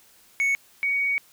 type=tone pair in turn; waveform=triangle / sine; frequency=2217 / 2243 Hz; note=C#7 / C#7; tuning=0 / +20 cents; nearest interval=unison; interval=20 cents; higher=second; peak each=-18 / -21 dBFS; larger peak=first; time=0.4-0.55 / 0.83-1.18 s; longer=second; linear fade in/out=0 ms; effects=white hiss -56 dBFS RMS until 1.32 s